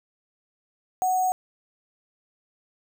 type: tone with sample-and-hold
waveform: sine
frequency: 742 Hz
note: F#5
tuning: 5 cents sharp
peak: -20 dBFS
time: 1.02-1.32 s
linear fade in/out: 0 ms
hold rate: 7350 Hz
effects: none